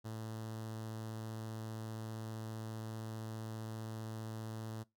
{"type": "tone with notch filter", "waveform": "sawtooth", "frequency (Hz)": 110.6, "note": "A2", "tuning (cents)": 9, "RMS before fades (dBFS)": -44, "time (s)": [0.04, 4.84], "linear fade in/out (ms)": 20, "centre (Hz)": 2300, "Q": 1.5, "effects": ["noise-tail reverb RT60 0.2 s tail -22 dB re dry"]}